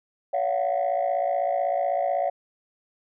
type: tone cluster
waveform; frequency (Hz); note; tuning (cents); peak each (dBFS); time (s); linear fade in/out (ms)
sine; 565 / 683 / 739; C#5 / F5 / F#5; +33 / -39 / -2; -25; 0.33-2.3; 10
effects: tanh soft clip ceiling -17 dBFS